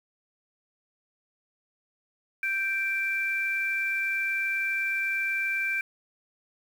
sine tone pair together, 1568 / 2349 Hz, G6 / D7, 0 / 0 cents, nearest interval perfect fifth, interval 700 cents, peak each -30 / -27 dBFS, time 2.43-5.81 s, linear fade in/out 2 ms, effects 8-bit

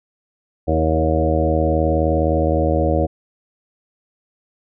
harmonic tone with a mistuned harmonic, 79.4 Hz, D#2, 36 cents sharp, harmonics 1 / 2 / 3 / 4 / 5 / 6 / 7 / 8 / 9, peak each -19 / -25 / -28 / -22 / -29 / -24 / -21 / -29 / -25 dBFS, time 0.67-3.07 s, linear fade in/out 20 ms, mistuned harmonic 6, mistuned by -16 cents, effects none

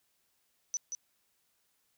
sine tone with echo, 5970 Hz, F#8, 15 cents sharp, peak -30 dBFS, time 0.74-0.77 s, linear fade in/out 0 ms, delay 180 ms, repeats 1, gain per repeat -5 dB, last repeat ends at 0.95 s, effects white hiss -75 dBFS RMS until 1.97 s

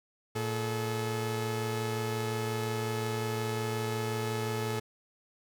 sawtooth tone pair together, 114 / 430.4 Hz, A#2 / A4, -38 / -38 cents, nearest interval octave + major seventh, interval 2300 cents, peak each -29 / -30 dBFS, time 0.35-4.8 s, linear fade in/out 10 ms, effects none

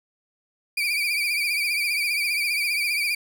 35% pulse tone with vibrato, 2355 Hz, D7, 4 cents sharp, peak -20 dBFS, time 0.77-3.15 s, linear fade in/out 5 ms, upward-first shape triangle, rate 15 Hz, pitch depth 85 cents each way, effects none

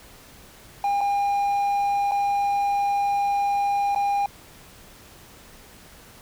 triangle tone with dropouts, 806 Hz, G5, 48 cents sharp, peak -18 dBFS, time 0.84-4.26 s, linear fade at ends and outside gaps 2 ms, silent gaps 1.008-1.012 / 2.112-2.118 / 3.949-3.959 s, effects pink hiss -48 dBFS RMS until 6.21 s

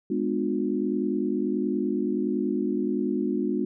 sine chord, G# diminished seventh, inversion none, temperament just, 207.7 / 249.2 / 299 / 358.8 Hz, G#3 / B3 / D4 / F4, 0 / +16 / +31 / +47 cents, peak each -29 dBFS, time 0.1-3.65 s, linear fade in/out 5 ms, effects none

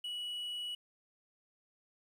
triangle tone with quantisation, 2933 Hz, F#7, 16 cents flat, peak -36 dBFS, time 0.04-0.75 s, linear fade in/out 5 ms, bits 11, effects none

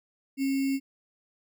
sine tone with sample-and-hold, 271.4 Hz, C#4, 36 cents flat, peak -24 dBFS, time 0.37-0.8 s, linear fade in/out 50 ms, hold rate 2450 Hz, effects none

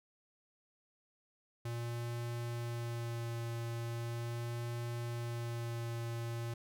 square tone with vibrato, 117.7 Hz, A#2, 17 cents sharp, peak -38 dBFS, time 1.65-6.54 s, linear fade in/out 5 ms, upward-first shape sine, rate 0.39 Hz, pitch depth 15 cents each way, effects none

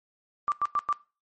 sine tone bursts, 1174.7 Hz, D6, in tune, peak -22 dBFS, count 4, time 0.48-0.927 s, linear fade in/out 0 ms, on 39 ms, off 97 ms, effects noise-tail reverb RT60 0.3 s tail -18 dB re dry + MP3 32 kbps

